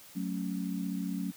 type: chord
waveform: sine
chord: F# minor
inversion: none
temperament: equal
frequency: 185 / 220 / 277.2 Hz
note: F#3 / A3 / C#4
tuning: 0 / 0 / 0 cents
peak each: -34 / -38 / -37 dBFS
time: 0.15-1.32 s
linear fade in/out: 20 ms
effects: white hiss -53 dBFS RMS until 1.36 s

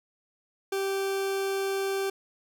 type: tone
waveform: 40% pulse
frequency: 390 Hz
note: G4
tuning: 9 cents flat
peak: -26 dBFS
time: 0.72-2.1 s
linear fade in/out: 5 ms
effects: none

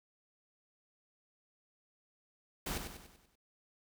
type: noise with echo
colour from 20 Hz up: pink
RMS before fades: -38 dBFS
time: 2.66-2.78 s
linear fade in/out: 5 ms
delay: 96 ms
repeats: 6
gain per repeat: -6 dB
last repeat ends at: 3.356 s
effects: none

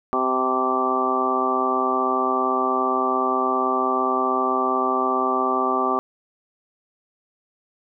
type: harmonic tone with a mistuned harmonic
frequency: 129.4 Hz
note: C3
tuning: 19 cents flat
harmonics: 2 / 3 / 4 / 5 / 6 / 7 / 8 / 9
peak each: -28 / -26 / -33 / -29 / -27 / -30 / -32 / -22 dBFS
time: 0.13-5.99 s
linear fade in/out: 0 ms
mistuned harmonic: 7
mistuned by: -30 cents
effects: none

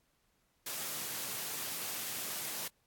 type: high-pass noise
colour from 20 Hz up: white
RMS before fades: -39 dBFS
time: 0.66-2.68 s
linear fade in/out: 5 ms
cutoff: 100 Hz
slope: 48 dB/octave
effects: pink hiss -75 dBFS RMS until 2.86 s + AAC 64 kbps

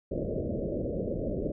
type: low-pass noise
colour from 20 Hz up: white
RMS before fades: -32 dBFS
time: 0.11-1.52 s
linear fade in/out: 5 ms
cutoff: 610 Hz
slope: 96 dB/octave
effects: none

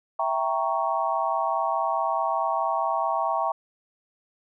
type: chord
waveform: sine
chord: E diminished seventh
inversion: none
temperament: equal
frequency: 659.3 / 784 / 932.3 / 1108.7 Hz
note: E5 / G5 / Bb5 / Db6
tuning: 0 / 0 / 0 / 0 cents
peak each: -28 dBFS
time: 0.19-3.52 s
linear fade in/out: 5 ms
effects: none

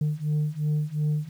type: beating tone pair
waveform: sine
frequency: 149.4 / 152.2 Hz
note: D3 / D#3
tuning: +30 / -38 cents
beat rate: 2.8 Hz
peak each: -25 / -24 dBFS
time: 0.01-1.29 s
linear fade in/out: 5 ms
effects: tanh soft clip ceiling -20 dBFS + 9-bit

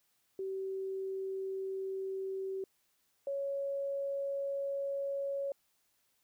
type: tone pair in turn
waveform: sine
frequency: 383.9 / 555.6 Hz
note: G4 / C#5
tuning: -36 / +4 cents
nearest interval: tritone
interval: 640 cents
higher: second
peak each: -35 / -33 dBFS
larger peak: second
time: 0.39-2.64 / 3.27-5.52 s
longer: neither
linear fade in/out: 2 ms
effects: white hiss -75 dBFS RMS until 6.23 s

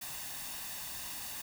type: noise with comb filter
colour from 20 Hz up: white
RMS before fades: -42 dBFS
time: 0.01-1.42 s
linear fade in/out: 10 ms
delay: 1.1 ms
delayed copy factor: +0.55
effects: none

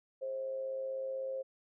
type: tone with amplitude modulation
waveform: sine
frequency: 530 Hz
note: C5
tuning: 22 cents sharp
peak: -33 dBFS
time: 0.21-1.43 s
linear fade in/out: 20 ms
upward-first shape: sine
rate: 116 Hz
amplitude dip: 45%
effects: none

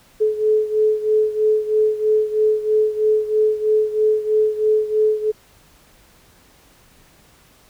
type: beating tone pair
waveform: sine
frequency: 429.3 / 432.4 Hz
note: A4 / A4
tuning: -43 / -30 cents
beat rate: 3.1 Hz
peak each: -16 / -20 dBFS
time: 0.2-5.32 s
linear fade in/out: 20 ms
effects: pink hiss -52 dBFS RMS until 7.69 s

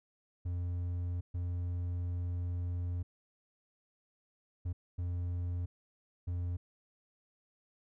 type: tone bursts at uneven times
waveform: triangle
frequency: 88 Hz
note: F2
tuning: 14 cents sharp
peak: -31 dBFS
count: 5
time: 0.45-1.21 / 1.34-3.03 / 4.65-4.73 / 4.98-5.66 / 6.27-6.57 s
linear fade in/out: 10 ms
effects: none

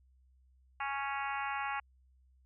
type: harmonic tone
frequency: 277.1 Hz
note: C#4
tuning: 1 cent flat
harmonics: 3 / 4 / 5 / 6 / 7 / 8 / 9 / 10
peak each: -38 / -40 / -42 / -44 / -45 / -46 / -47 / -48 dBFS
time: 0.8-1.8 s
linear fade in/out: 5 ms
effects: added 64 Hz sine -63 dBFS peak until 2.45 s

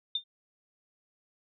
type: tone with exponential decay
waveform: sine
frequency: 3610 Hz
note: A7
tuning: 44 cents sharp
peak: -24 dBFS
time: 0.15-0.24 s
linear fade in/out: 5 ms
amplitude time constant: 19 ms
effects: none

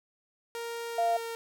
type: tone with pitch glide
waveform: sawtooth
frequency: 466.2 to 460 Hz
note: A#4 to A#4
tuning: 0 to -23 cents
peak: -31 dBFS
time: 0.55-1.35 s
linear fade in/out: 0 ms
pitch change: -23 cents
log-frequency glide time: 0.88-1.22 s
type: tone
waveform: sine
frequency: 690 Hz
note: F5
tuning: 21 cents flat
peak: -24 dBFS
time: 0.98-1.17 s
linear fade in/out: 5 ms
effects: none

